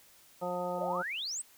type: harmonic tone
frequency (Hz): 178.5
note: F3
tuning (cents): +38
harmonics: 1 / 2 / 3 / 4 / 5 / 7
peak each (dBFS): -41 / -43 / -35 / -40 / -39 / -43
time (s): 0.41-1.03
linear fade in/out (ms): 20
type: exponential sweep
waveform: sine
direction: up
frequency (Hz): 493.9 to 8760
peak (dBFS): -34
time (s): 0.78-1.42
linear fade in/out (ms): 10
effects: white hiss -60 dBFS RMS until 1.57 s